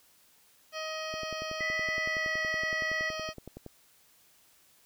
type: harmonic tone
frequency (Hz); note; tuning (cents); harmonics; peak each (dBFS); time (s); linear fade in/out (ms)
630; D#5; +21; 1 / 2 / 3 / 4 / 5 / 7 / 8 / 9; -38 / -41 / -43 / -44 / -45 / -46 / -47 / -48; 0.72-3.34; 50
type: click train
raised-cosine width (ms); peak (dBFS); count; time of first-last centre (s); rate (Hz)
2; -29; 28; 1.14-3.663; 10.7
type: tone with pitch glide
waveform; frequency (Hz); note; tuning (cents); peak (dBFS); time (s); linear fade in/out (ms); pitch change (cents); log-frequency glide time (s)
sine; 1975.5 to 1943.8; B6 to B6; 0 to -28; -30; 1.6-3.1; 10; -28; 2.01-2.31
effects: white hiss -63 dBFS RMS until 4.85 s